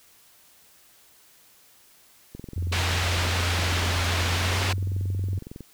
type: click train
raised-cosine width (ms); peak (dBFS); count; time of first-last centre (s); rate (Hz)
3; -25; 72; 2.35-5.607; 21.8
type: tone with pitch glide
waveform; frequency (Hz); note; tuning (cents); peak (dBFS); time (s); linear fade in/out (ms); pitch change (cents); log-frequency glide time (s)
sine; 87.31 to 95.21; F2 to G2; 0 to -50; -24; 2.56-5.39; 5; +150; 4.3-4.8
type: low-pass noise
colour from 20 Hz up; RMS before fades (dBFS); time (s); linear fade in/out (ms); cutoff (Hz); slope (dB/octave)
white; -28; 2.72-4.73; 5; 3600; 12
effects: white hiss -56 dBFS RMS until 5.73 s